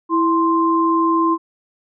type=tone pair together; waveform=sine; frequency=329.6 / 1046.5 Hz; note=E4 / C6; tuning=0 / 0 cents; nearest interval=octave + minor sixth; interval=2000 cents; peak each=-16 dBFS; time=0.09-1.38 s; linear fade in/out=50 ms; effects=none